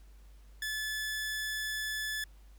sawtooth tone, 1729 Hz, A6, 31 cents flat, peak -30 dBFS, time 0.62-2.24 s, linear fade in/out 2 ms, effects added 50 Hz sine -52 dBFS peak until 2.58 s + pink hiss -67 dBFS RMS until 2.58 s

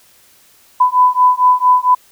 sine beating tone pair, 998 / 1002.4 Hz, B5 / B5, +18 / +25 cents, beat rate 4.4 Hz, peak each -11 dBFS, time 0.8-1.95 s, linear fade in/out 10 ms, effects white hiss -49 dBFS RMS until 2.11 s

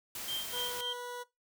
white noise, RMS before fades -41 dBFS, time 0.15-0.81 s, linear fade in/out 2 ms
sine tone with tremolo, 3161 Hz, G7, 14 cents sharp, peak -32 dBFS, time 0.28-0.93 s, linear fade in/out 2 ms, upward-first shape sine, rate 3.7 Hz, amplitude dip 90%
20% pulse tone, 489.1 Hz, B4, 17 cents flat, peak -35 dBFS, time 0.52-1.24 s, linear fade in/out 20 ms
effects noise-tail reverb RT60 0.2 s tail -19 dB re dry

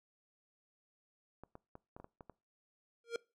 clicks, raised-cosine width 1 ms, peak -36 dBFS, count 8, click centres 1.436 / 1.554 / 1.754 / 1.965 / 2 / 2.044 / 2.208 / 2.297 s
square tone with exponential growth, 466.6 Hz, A#4, 2 cents sharp, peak -32 dBFS, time 3.04-3.16 s, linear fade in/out 2 ms, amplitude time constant 24 ms
effects noise-tail reverb RT60 0.3 s tail -23 dB re dry + low-pass 7000 Hz 12 dB/octave

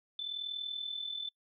sine tone with amplitude modulation, 3520 Hz, A7, in tune, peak -33 dBFS, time 0.19-1.29 s, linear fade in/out 2 ms, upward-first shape sine, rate 40.6 Hz, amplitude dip 65%, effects noise-tail reverb RT60 0.1 s tail -26 dB re dry

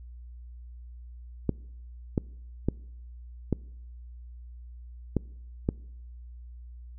clicks, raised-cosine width 3 ms, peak -11 dBFS, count 6, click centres 1.493 / 2.178 / 2.686 / 3.527 / 5.167 / 5.689 s, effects noise-tail reverb RT60 0.8 s tail -25 dB re dry + added 60 Hz sine -42 dBFS peak until 6.98 s

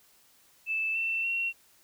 sine tone with pitch steps, 2634 / 2682 / 2730 Hz, E7 / E7 / F7, -2 / +29 / -40 cents, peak -27 dBFS, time 0.66-1.53 s, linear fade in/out 50 ms, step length 290 ms, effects white hiss -62 dBFS RMS until 1.83 s

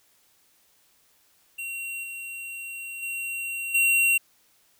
square tone with level steps, 2743 Hz, F7, 32 cents flat, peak -32 / -35 / -30 / -19 dBFS, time 1.58-4.18 s, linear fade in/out 10 ms, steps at 2.03 / 3.02 / 3.74 s, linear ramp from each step 10 ms, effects white hiss -63 dBFS RMS until 4.79 s

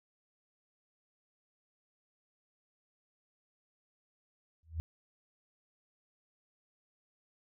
sine tone with exponential growth, 81 Hz, E2, 30 cents flat, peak -29 dBFS, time 4.63-4.8 s, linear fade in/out 0 ms, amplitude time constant 36 ms, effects none

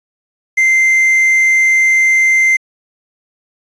triangle tone with quantisation, 2084 Hz, C7, 7 cents flat, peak -6 dBFS, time 0.57-2.57 s, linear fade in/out 10 ms, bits 6, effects resampled to 22050 Hz

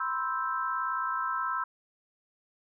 sine chord, C major seventh, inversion third, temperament equal, 987.8 / 1046.5 / 1318.5 / 1568 Hz, B5 / C6 / E6 / G6, 0 / 0 / 0 / 0 cents, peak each -37 / -34 / -31 / -37 dBFS, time 0-1.64 s, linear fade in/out 5 ms, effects none

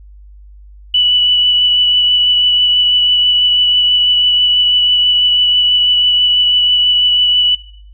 sine tone with vibrato, 2960 Hz, F#7, in tune, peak -8 dBFS, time 0.94-7.55 s, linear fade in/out 5 ms, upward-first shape triangle, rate 6.1 Hz, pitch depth 12 cents each way, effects noise-tail reverb RT60 0.6 s tail -20 dB re dry + added 50 Hz sine -35 dBFS peak until 7.93 s

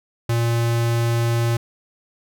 square tone, 117 Hz, A#2, 7 cents sharp, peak -18 dBFS, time 0.29-1.57 s, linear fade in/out 5 ms, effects none

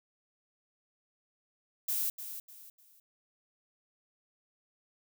violet noise with echo, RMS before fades -32 dBFS, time 1.88-2.1 s, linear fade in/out 5 ms, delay 300 ms, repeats 3, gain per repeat -10 dB, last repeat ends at 3 s, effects none

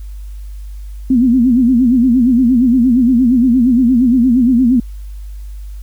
sine tone with vibrato, 246.9 Hz, B3, in tune, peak -7 dBFS, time 1.1-4.8 s, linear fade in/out 5 ms, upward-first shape sine, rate 8.6 Hz, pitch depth 130 cents each way, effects added 50 Hz sine -25 dBFS peak until 5.82 s + white hiss -51 dBFS RMS until 5.82 s

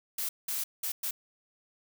blue noise bursts at uneven times, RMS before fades -33 dBFS, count 4, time 0.18-0.29 / 0.48-0.64 / 0.83-0.92 / 1.03-1.11 s, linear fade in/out 5 ms, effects none

